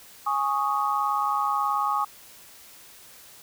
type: chord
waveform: sine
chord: Ab suspended fourth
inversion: none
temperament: just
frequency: 830.6 / 1107.5 / 1245.9 Hz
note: Ab5 / Db6 / Eb6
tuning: 0 / -2 / +2 cents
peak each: -27 / -26 / -27 dBFS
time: 0.26-2.05 s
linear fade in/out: 10 ms
effects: white hiss -49 dBFS RMS until 3.42 s